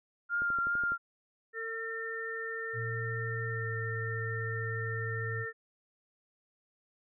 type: tone with vibrato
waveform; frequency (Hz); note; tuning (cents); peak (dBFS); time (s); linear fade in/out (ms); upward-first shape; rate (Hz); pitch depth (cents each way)
sine; 1396.9; F6; 0; -28; 0.29-0.98; 50; triangle; 2.5; 22
type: click train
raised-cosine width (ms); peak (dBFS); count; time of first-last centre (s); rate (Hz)
2; -32; 7; 0.42-0.92; 12
type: harmonic tone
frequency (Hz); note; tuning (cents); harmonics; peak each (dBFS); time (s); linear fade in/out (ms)
452.2; A4; +47; 1 / 3 / 4; -40 / -44 / -37; 1.53-5.53; 50
type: tone with pitch glide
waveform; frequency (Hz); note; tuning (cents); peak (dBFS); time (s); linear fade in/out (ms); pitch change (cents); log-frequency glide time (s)
sine; 114.7 to 110.47; A#2 to A2; -28 to +7; -35; 2.73-5.46; 50; -65; 3.51-3.67
effects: none